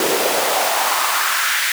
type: noise with high-pass filter sweep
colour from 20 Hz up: pink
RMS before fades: -18 dBFS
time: 0-1.72 s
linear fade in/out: 2 ms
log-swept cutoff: 380 to 1900 Hz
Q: 2.5
effects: none